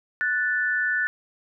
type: tone pair together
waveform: sine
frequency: 1480 / 1760 Hz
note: F#6 / A6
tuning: 0 / 0 cents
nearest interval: minor third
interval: 300 cents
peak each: -24 / -24 dBFS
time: 0.21-1.07 s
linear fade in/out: 0 ms
effects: none